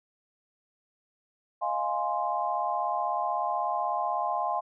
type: chord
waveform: sine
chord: F minor seventh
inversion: third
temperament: equal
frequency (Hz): 622.3 / 698.5 / 830.6 / 1046.5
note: Eb5 / F5 / Ab5 / C6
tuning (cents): 0 / 0 / 0 / 0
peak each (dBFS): -36 / -31 / -31 / -31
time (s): 1.61-4.61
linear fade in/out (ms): 20
effects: none